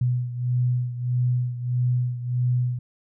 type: beating tone pair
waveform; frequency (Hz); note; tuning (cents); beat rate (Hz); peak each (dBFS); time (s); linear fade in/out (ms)
sine; 123.47 / 125.07; B2 / B2; 0 / +22; 1.6; -22 / -27; 0.01-2.79; 5
effects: none